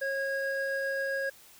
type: tone pair together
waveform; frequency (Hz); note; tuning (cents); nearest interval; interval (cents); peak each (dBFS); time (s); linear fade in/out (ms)
triangle; 544.5 / 1641; C#5 / G#6; -31 / -21; octave + perfect fifth; 1910; -30 / -30; 0.01-1.3; 10
effects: white hiss -55 dBFS RMS until 1.59 s